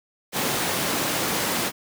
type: high-pass noise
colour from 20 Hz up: pink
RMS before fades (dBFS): -25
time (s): 0.32-1.72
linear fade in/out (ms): 50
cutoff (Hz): 180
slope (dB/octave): 12
effects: none